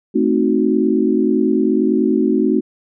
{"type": "chord", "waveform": "sine", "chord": "A diminished seventh", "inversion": "none", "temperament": "equal", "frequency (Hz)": [220, 261.6, 311.1, 370], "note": ["A3", "C4", "Eb4", "Gb4"], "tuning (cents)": [0, 0, 0, 0], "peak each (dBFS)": -18, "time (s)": [0.14, 2.61], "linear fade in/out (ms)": 20, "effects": []}